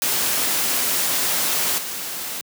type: noise with level steps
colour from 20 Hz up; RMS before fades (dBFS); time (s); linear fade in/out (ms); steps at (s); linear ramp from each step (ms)
white; -21 / -29; 0.02-2.41; 0; 1.78; 2
effects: high-pass 150 Hz 12 dB/octave